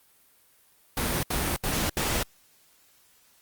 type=noise bursts; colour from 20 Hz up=pink; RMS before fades=-27 dBFS; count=4; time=0.97-2.229 s; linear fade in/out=2 ms; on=260 ms; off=73 ms; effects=white hiss -61 dBFS RMS until 3.41 s + Opus 32 kbps